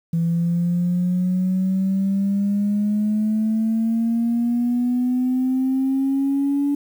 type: exponential sweep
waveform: sine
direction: up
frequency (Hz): 166.2 to 286.2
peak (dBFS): -16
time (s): 0.13-6.75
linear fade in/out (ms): 5
effects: tanh soft clip ceiling -13 dBFS + 8-bit